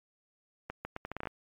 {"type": "accelerating click train", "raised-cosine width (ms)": 0.5, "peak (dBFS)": -22, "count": 10, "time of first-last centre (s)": [0.7, 1.272], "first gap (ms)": 150, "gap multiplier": 0.76, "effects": ["MP3 64 kbps"]}